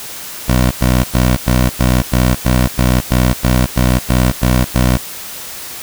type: tone bursts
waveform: 15% pulse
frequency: 62.4 Hz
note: B1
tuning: 19 cents sharp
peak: -3 dBFS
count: 14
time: 0.48-4.974 s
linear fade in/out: 10 ms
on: 230 ms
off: 98 ms
effects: white hiss -28 dBFS RMS until 5.82 s